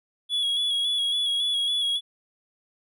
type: tone with vibrato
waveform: triangle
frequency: 3365 Hz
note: G#7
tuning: 22 cents sharp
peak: -21 dBFS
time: 0.29-2.01 s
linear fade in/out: 50 ms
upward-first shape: square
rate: 3.6 Hz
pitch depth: 27 cents each way
effects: none